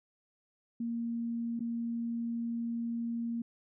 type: tone with dropouts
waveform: sine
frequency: 233.1 Hz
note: A#3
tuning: in tune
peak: -32 dBFS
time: 0.8-3.42 s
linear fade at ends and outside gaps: 5 ms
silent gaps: 1.594-1.604 s
effects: none